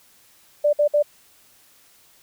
sine tone bursts, 589 Hz, D5, 5 cents sharp, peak -14 dBFS, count 3, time 0.64-1.027 s, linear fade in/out 10 ms, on 91 ms, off 57 ms, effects white hiss -55 dBFS RMS until 2.22 s

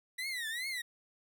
30% pulse tone with vibrato, 1948 Hz, B6, 24 cents flat, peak -33 dBFS, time 0.18-0.82 s, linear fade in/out 10 ms, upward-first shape triangle, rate 2.5 Hz, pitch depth 210 cents each way, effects none

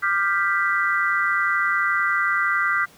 sine chord, G dominant seventh, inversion second, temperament equal with one note detuned, 1189 / 1396.9 / 1568 / 1975.5 Hz, D6 / F6 / G6 / B6, +21 / 0 / 0 / 0 cents, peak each -24 dBFS, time 0.02-2.86 s, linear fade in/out 20 ms, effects pink hiss -51 dBFS RMS until 2.97 s + high-pass 80 Hz 12 dB/octave

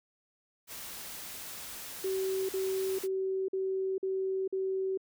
white noise, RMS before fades -43 dBFS, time 0.67-3.08 s, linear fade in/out 50 ms
sine tone bursts, 381.4 Hz, G4, 47 cents flat, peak -29 dBFS, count 6, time 2.04-4.975 s, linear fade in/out 5 ms, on 450 ms, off 47 ms
effects none

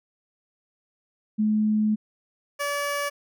sine / 15% pulse tone pair in turn, 214 / 574.1 Hz, A3 / D5, -48 / -39 cents, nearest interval octave + perfect fourth, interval 1709 cents, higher second, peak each -19 dBFS, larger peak neither, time 1.38-1.96 / 2.59-3.1 s, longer first, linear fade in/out 20 ms, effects none

